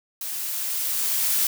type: noise with level ramp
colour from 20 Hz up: blue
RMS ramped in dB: -31 to -21 dBFS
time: 0.21-1.47 s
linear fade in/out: 2 ms
effects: none